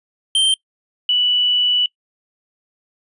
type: tone pair in turn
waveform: square / sine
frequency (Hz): 3136 / 2960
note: G7 / F#7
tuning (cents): 0 / 0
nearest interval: minor second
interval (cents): 100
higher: first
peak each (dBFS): -13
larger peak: neither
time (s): 0.35-0.54 / 1.09-1.86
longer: second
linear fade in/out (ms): 2
effects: noise-tail reverb RT60 0.1 s tail -23 dB re dry + resampled to 24000 Hz